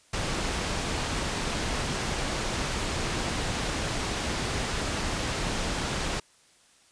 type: low-pass noise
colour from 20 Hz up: pink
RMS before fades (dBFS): -30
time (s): 0.13-6.2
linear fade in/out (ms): 5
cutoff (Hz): 7700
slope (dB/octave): 12
effects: white hiss -60 dBFS RMS until 6.91 s + resampled to 22050 Hz